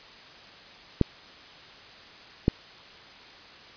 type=clicks; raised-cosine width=3 ms; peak=-6 dBFS; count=2; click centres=1.013 / 2.481 s; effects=white hiss -48 dBFS RMS until 3.76 s + resampled to 11025 Hz